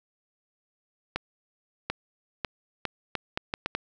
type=accelerating click train; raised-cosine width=0.3 ms; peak=-12 dBFS; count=9; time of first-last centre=1.16-3.75 s; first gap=740 ms; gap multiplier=0.74; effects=none